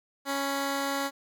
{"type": "tone pair together", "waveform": "10% pulse", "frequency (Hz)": [277.2, 987.8], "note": ["C#4", "B5"], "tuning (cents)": [0, 0], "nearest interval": "octave + minor seventh", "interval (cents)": 2200, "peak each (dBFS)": [-20, -31], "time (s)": [0.25, 1.11], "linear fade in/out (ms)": 50, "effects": []}